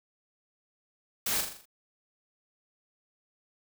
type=noise with echo; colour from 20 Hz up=white; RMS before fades=-30 dBFS; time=1.26-1.41 s; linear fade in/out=5 ms; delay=41 ms; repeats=6; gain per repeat=-5 dB; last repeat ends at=1.656 s; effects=none